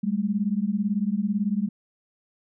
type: beating tone pair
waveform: sine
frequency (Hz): 196 / 214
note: G3 / A3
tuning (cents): 0 / -48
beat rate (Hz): 18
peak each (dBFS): -25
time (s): 0.03-1.69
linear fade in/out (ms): 10
effects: none